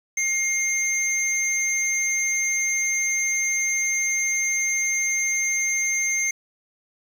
sine tone pair together, 2130 / 6306 Hz, C7 / G8, +30 / +9 cents, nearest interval octave + perfect fifth, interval 1879 cents, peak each -22 dBFS, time 0.17-6.31 s, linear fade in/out 5 ms, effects tanh soft clip ceiling -16 dBFS + 7-bit

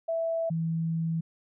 sine tone pair in turn, 659.3 / 163.73 Hz, E5 / E3, 0 / -11 cents, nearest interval 2 octaves, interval 2411 cents, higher first, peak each -26 dBFS, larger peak neither, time 0.08-0.5 / 0.5-1.21 s, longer second, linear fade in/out 10 ms, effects none

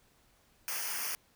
white noise with comb filter, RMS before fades -36 dBFS, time 0.68-1.15 s, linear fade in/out 0 ms, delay 0.26 ms, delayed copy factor -0.85, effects pink hiss -67 dBFS RMS until 1.35 s

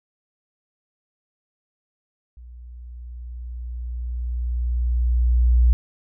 sine tone with level ramp, 60.3 Hz, B1, 41 cents flat, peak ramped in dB -39 to -11 dBFS, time 2.37-5.73 s, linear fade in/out 0 ms, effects none

